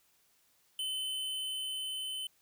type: tone with level ramp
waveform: square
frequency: 3046 Hz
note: F#7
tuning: 50 cents sharp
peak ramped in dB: -34 to -37 dBFS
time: 0.79-2.27 s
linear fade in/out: 2 ms
effects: white hiss -70 dBFS RMS until 2.41 s